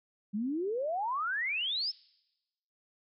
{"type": "exponential sweep", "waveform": "sine", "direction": "up", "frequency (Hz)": [196, 5410], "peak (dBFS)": -30, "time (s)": [0.33, 1.92], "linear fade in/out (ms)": 20, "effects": ["noise-tail reverb RT60 1.0 s tail -24 dB re dry"]}